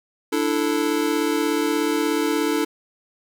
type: chord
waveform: square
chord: D suspended second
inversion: none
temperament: just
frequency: 293.7 / 330.4 / 440.5 Hz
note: D4 / E4 / A4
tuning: 0 / +4 / +2 cents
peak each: -24 / -25 / -25 dBFS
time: 0.32-2.65 s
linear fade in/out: 10 ms
effects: none